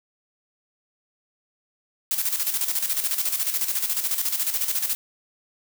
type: noise with tremolo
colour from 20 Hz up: blue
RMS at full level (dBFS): -23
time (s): 2.11-4.95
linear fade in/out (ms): 0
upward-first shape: square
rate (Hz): 14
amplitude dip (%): 60
effects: none